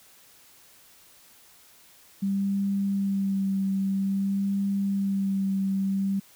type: tone with vibrato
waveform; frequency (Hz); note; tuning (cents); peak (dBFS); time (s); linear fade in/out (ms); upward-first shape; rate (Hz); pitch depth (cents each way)
sine; 196; G3; 0; -23; 2.22-6.2; 10; sine; 0.51; 19
effects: white hiss -55 dBFS RMS until 6.35 s